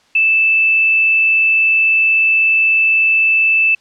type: tone with frequency modulation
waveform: sine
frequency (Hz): 2637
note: E7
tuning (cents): 0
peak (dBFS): -9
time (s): 0.15-3.75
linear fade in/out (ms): 5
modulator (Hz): 76.3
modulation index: 0.22
effects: white hiss -53 dBFS RMS until 3.8 s + low-pass 5000 Hz 12 dB/octave